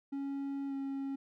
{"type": "tone with pitch glide", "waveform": "triangle", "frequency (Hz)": [277.2, 273.4], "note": ["C#4", "C#4"], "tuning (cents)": [0, -24], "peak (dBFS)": -33, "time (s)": [0.12, 1.16], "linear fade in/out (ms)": 10, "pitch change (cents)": -24, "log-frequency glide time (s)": [0.68, 0.73], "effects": []}